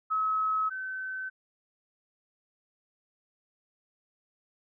sine tone pair in turn, 1285 / 1528.1 Hz, E6 / G6, -45 / -45 cents, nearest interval minor third, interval 300 cents, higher second, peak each -25 / -33 dBFS, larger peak first, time 0.1-0.7 / 0.7-1.3 s, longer neither, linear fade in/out 20 ms, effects none

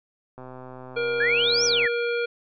click train, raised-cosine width 1 ms, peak -27 dBFS, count 190, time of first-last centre 0.38-1.857 s, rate 128 Hz
harmonic tone, 473.7 Hz, A#4, 28 cents sharp, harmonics 1 / 3 / 5 / 7 / 9, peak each -24 / -30 / -32 / -40 / -43 dBFS, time 0.96-2.26 s, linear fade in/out 10 ms
sine exponential two-way sweep, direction up then down, 1600 to 6000 to 1665 Hz, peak -20 dBFS, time 1.2-1.88 s, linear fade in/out 5 ms, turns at 1.65 s
effects none

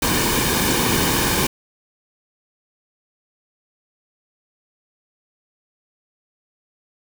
pink noise with comb filter, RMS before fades -19 dBFS, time 0.02-1.47 s, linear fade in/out 5 ms, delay 1.5 ms, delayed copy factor -0.55, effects none

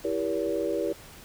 sine chord, E diminished seventh, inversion none, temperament just, 329.6 / 395.6 / 474.7 / 569.6 Hz, E4 / G4 / Bb4 / Db5, 0 / +16 / +31 / +47 cents, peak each -31 dBFS, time 0.04-0.93 s, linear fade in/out 10 ms, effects pink hiss -48 dBFS RMS until 1.24 s

